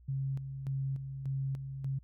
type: tone with tremolo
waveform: sine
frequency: 135.5 Hz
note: C#3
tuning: 39 cents flat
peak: -31 dBFS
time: 0.08-1.99 s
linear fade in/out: 10 ms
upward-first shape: square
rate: 1.7 Hz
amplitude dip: 55%
effects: added 60 Hz sine -55 dBFS peak until 2.03 s